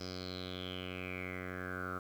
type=tone with low-pass filter sweep; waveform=10% pulse; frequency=91.6 Hz; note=F#2; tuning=17 cents flat; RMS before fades=-42 dBFS; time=0-1.99 s; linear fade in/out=5 ms; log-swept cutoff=5200 to 1300 Hz; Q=7.7; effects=10-bit